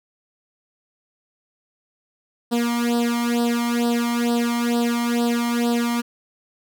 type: tone with flanger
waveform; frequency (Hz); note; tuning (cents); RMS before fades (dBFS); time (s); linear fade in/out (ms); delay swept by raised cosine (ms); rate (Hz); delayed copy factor
sawtooth; 237.1; A#3; +30; -21; 2.51-6.02; 20; 0.22 to 0.96; 2.2; +0.9
effects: none